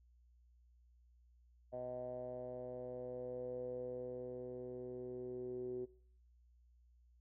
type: tone with low-pass filter sweep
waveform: 10% pulse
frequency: 125 Hz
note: B2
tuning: 21 cents sharp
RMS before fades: -45 dBFS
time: 1.72-5.86 s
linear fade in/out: 20 ms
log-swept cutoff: 640 to 380 Hz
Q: 7.6
effects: noise-tail reverb RT60 0.6 s tail -22 dB re dry + added 60 Hz sine -65 dBFS peak until 7.2 s